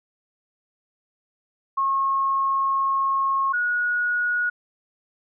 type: tone pair in turn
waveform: sine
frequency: 1086 / 1453.8 Hz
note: C#6 / F#6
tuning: -36 / -31 cents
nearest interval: perfect fourth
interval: 505 cents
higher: second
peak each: -19 / -20 dBFS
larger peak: first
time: 1.77-3.53 / 3.53-4.5 s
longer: first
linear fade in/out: 10 ms
effects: none